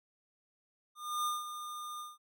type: tone with ADSR envelope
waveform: square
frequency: 1211 Hz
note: D#6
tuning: 47 cents flat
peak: -31 dBFS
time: 0.95-2.18 s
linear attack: 300 ms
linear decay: 180 ms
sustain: -10 dB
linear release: 180 ms
effects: none